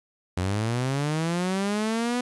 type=linear sweep; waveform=sawtooth; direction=up; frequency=87.31 to 249.1 Hz; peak=-20 dBFS; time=0.37-2.21 s; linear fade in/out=5 ms; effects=resampled to 24000 Hz + 9-bit